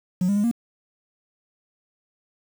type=tone with pitch steps; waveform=triangle; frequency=181.5 / 201.9 / 206 / 235.1 Hz; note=F#3 / G#3 / G#3 / A#3; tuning=-33 / -49 / -14 / +15 cents; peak=-15 dBFS; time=0.21-0.514 s; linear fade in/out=5 ms; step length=76 ms; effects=tanh soft clip ceiling -14 dBFS + 7-bit